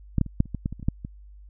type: clicks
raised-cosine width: 5 ms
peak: -9 / -9 / -24 / -6 / -29 / -17 / -13 / -22 / -28 / -25 / -9 / -21 dBFS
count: 12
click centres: 0.183 / 0.213 / 0.263 / 0.404 / 0.457 / 0.547 / 0.659 / 0.726 / 0.797 / 0.828 / 0.885 / 1.049 s
effects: added 50 Hz sine -44 dBFS peak until 1.49 s